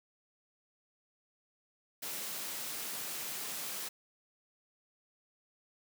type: high-pass noise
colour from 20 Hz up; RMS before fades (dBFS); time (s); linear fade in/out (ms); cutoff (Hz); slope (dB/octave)
white; -40; 2.02-3.89; 10; 130; 48
effects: none